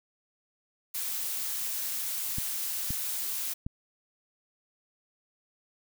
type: noise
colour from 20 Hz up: blue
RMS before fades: -33 dBFS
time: 0.94-3.54 s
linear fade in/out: 10 ms
type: clicks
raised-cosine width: 5 ms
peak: -22 dBFS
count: 3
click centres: 2.384 / 2.906 / 3.665 s
effects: none